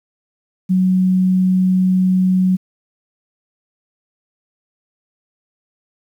sine tone, 185.4 Hz, F#3, 4 cents sharp, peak -11 dBFS, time 0.69-2.57 s, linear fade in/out 20 ms, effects 8-bit

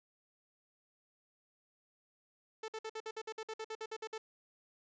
sawtooth tone bursts, 440 Hz, A4, in tune, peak -36 dBFS, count 15, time 2.63-4.18 s, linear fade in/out 5 ms, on 52 ms, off 55 ms, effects resampled to 16000 Hz

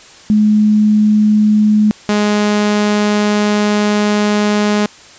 sine / sawtooth tone pair in turn, 212 / 208.4 Hz, G#3 / G#3, +36 / +6 cents, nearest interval unison, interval 30 cents, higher first, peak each -7 dBFS, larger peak neither, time 0.3-1.91 / 2.09-4.86 s, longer second, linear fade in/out 0 ms, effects white hiss -39 dBFS RMS until 5.18 s + resampled to 16000 Hz

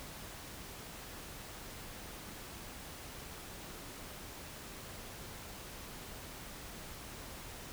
silence, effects pink hiss -48 dBFS RMS until 7.72 s

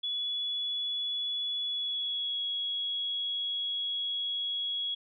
sine tone with pitch glide, 3407 to 3333 Hz, G#7 to G#7, +44 to +5 cents, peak -30 dBFS, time 0.03-4.95 s, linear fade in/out 10 ms, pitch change -39 cents, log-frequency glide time 1.64-2.41 s, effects none

